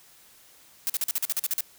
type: noise bursts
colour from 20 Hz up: blue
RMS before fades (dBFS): -26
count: 11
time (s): 0.87-1.607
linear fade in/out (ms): 0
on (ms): 27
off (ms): 44
effects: white hiss -55 dBFS RMS until 1.78 s